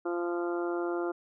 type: harmonic tone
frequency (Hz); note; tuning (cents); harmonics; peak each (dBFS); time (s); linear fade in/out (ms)
173.3; F3; -13; 2 / 3 / 4 / 5 / 6 / 7 / 8; -30 / -39 / -39 / -44 / -46 / -44 / -42; 0.05-1.12; 10
effects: none